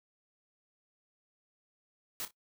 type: noise with echo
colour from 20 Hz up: white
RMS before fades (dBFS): -38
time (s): 2.2-2.25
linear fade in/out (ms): 0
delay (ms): 29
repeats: 2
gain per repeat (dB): -12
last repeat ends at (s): 2.308
effects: noise-tail reverb RT60 0.1 s tail -18 dB re dry